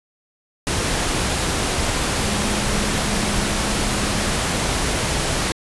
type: tone in noise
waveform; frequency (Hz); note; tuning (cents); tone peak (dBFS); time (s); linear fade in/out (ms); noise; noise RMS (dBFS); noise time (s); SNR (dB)
sine; 206.5; G#3; -10; -27; 2.22-4.37; 0; pink; -21; 0.67-5.52; -9
effects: resampled to 24000 Hz